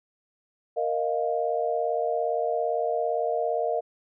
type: chord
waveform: sine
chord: Bb suspended fourth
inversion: none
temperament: just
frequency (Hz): 466.2 / 621.6 / 699.2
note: Bb4 / Eb5 / F5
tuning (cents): 0 / -2 / +2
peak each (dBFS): -28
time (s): 0.76-3.81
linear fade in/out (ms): 20
effects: none